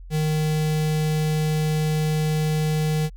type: tone with notch filter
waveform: square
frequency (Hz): 154.4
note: D#3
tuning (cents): -13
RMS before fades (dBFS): -22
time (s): 0.1-3.1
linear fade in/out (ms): 50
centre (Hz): 1200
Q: 1.3
effects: added 43 Hz sine -37 dBFS peak until 3.16 s